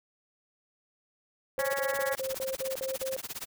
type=tone bursts; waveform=sine; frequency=529 Hz; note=C5; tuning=19 cents sharp; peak=-31 dBFS; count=8; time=1.58-3.165 s; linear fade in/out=0 ms; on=150 ms; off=55 ms
type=harmonic tone; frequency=277.2 Hz; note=C#4; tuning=in tune; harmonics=2 / 3 / 4 / 5 / 6 / 7 / 8; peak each=-33 / -39 / -40 / -43 / -36 / -39 / -49 dBFS; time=1.59-2.15 s; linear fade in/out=0 ms
type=noise with tremolo; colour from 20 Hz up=white; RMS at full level=-36 dBFS; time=1.59-3.46 s; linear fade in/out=2 ms; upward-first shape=sine; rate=17 Hz; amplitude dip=100%
effects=none